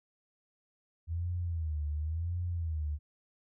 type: tone with vibrato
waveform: sine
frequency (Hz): 81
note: E2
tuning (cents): -30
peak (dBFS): -31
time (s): 1.07-2.99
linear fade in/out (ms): 50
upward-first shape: sine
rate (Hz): 0.93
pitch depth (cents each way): 150
effects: none